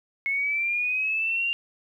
sine linear sweep, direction up, 2180 to 2794 Hz, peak -23 dBFS, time 0.26-1.53 s, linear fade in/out 0 ms, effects 10-bit

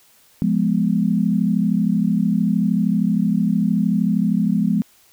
sine chord, F diminished, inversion none, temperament equal, 174.61 / 207.7 / 246.9 Hz, F3 / Ab3 / Cb4, 0 / 0 / 0 cents, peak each -20 / -18 / -22 dBFS, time 0.42-4.82 s, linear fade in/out 0 ms, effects white hiss -54 dBFS RMS until 5.12 s

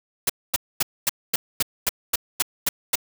white noise bursts, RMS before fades -20 dBFS, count 11, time 0.27-2.956 s, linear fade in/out 5 ms, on 26 ms, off 240 ms, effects none

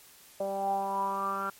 10% pulse tone with low-pass filter sweep, 196 Hz, G3, in tune, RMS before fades -31 dBFS, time 0.4-1.5 s, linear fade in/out 5 ms, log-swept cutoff 630 to 1400 Hz, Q 9.4, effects white hiss -55 dBFS RMS until 1.59 s + MP3 64 kbps

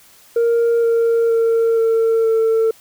sine tone with pitch steps, 466.2 / 461.6 / 457.1 / 452.7 / 448.2 Hz, A#4 / A#4 / A#4 / A4 / A4, 0 / -17 / -34 / +49 / +32 cents, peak -10 dBFS, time 0.36-2.71 s, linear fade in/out 5 ms, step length 470 ms, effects tanh soft clip ceiling -11 dBFS + white hiss -48 dBFS RMS until 2.8 s

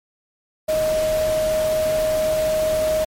sine tone in noise, 625 Hz, D#5, 8 cents sharp, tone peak -17 dBFS, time 0.68-3.05 s, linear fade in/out 10 ms, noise pink, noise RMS -30 dBFS, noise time 0.68-3.05 s, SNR +10 dB, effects MP3 64 kbps

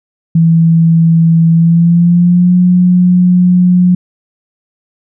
sine tone with pitch glide, 164.81 to 179.73 Hz, E3 to F3, 0 to +50 cents, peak -4 dBFS, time 0.35-3.95 s, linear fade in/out 5 ms, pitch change +150 cents, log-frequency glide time 1.51-2.55 s, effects none

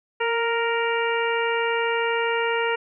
harmonic tone with a mistuned harmonic, 466.2 Hz, A#4, in tune, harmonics 1 / 2 / 3 / 4 / 5 / 6, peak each -24 / -27 / -29 / -30 / -31 / -32 dBFS, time 0.2-2.76 s, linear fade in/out 10 ms, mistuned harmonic 1, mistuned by -19 cents, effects none

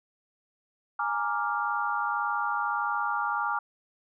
sine chord, Bb dominant seventh, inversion third, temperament equal, 830.6 / 932.3 / 1174.7 / 1396.9 Hz, Ab5 / Bb5 / D6 / F6, 0 / 0 / 0 / 0 cents, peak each -32 / -33 / -31 / -31 dBFS, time 0.99-3.59 s, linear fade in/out 5 ms, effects none

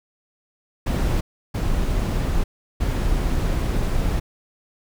brown noise bursts at uneven times, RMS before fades -21 dBFS, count 3, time 0.86-1.21 / 1.54-2.44 / 2.8-4.2 s, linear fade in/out 10 ms, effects none

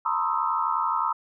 sine tone cluster, 908 / 976 / 1068 / 1246 / 1317 Hz, A#5 / B5 / C6 / D#6 / E6, -46 / -21 / +35 / +2 / -2 cents, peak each -29 dBFS, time 0.05-1.13 s, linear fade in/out 10 ms, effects none

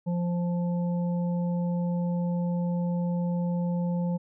harmonic tone, 174.61 Hz, F3, in tune, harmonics 1 / 3 / 5, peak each -25 / -36 / -42 dBFS, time 0.06-4.18 s, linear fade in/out 20 ms, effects none

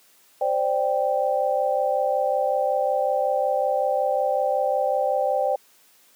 sine chord, C suspended second, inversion none, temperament just, 523.3 / 588.7 / 784.9 Hz, C5 / D5 / G5, 0 / +4 / +2 cents, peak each -24 dBFS, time 0.41-5.56 s, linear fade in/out 5 ms, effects white hiss -57 dBFS RMS until 6.15 s + high-pass 200 Hz 12 dB/octave

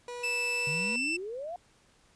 30% pulse tone, 486.4 Hz, B4, 26 cents flat, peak -35 dBFS, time 0.08-0.96 s, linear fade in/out 2 ms
40% pulse tone with pitch glide, 2637 to 2666 Hz, E7 to E7, 0 to +19 cents, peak -28 dBFS, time 0.23-1.17 s, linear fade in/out 10 ms, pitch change +19 cents, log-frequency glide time 0.54-0.91 s
sine exponential sweep, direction up, 138.59 to 730 Hz, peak -35 dBFS, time 0.67-1.56 s, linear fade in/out 2 ms
effects pink hiss -64 dBFS RMS until 2.15 s + resampled to 22050 Hz

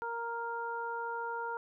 harmonic tone, 466.2 Hz, A#4, in tune, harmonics 1 / 2 / 3, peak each -41 / -37 / -40 dBFS, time 0.02-1.57 s, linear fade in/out 0 ms, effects none

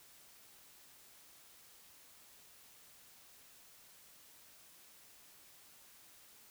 silence, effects white hiss -61 dBFS RMS until 6.5 s

